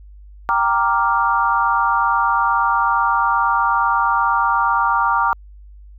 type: chord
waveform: sine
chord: G minor seventh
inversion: none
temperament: equal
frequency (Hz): 784 / 932.3 / 1174.7 / 1396.9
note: G5 / Bb5 / D6 / F6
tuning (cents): 0 / 0 / 0 / 0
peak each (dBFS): -23 / -18 / -18 / -21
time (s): 0.49-5.33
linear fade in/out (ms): 0
effects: added 50 Hz sine -38 dBFS peak until 5.98 s